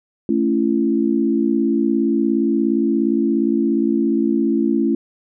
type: chord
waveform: sine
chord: A major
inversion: none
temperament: equal with one note detuned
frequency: 220 / 277.2 / 336.9 Hz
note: A3 / C#4 / E4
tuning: 0 / 0 / +38 cents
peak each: -19 dBFS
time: 0.29-4.95 s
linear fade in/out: 2 ms
effects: none